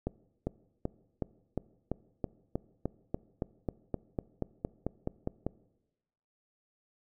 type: accelerating click train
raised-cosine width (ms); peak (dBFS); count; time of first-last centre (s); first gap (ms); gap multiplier
2; -18; 20; 0.07-5.466; 400; 0.96
effects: noise-tail reverb RT60 1.0 s tail -21 dB re dry